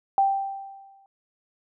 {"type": "tone with exponential decay", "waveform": "sine", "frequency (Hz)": 784, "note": "G5", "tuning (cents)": 0, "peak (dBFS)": -15, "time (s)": [0.18, 1.06], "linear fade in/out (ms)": 1, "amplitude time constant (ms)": 190, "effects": []}